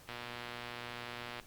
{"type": "click train", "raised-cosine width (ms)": 0.3, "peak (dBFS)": -26, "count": 158, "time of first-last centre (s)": [0.09, 1.398], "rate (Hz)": 120, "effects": ["pink hiss -58 dBFS RMS until 1.46 s", "Opus 48 kbps"]}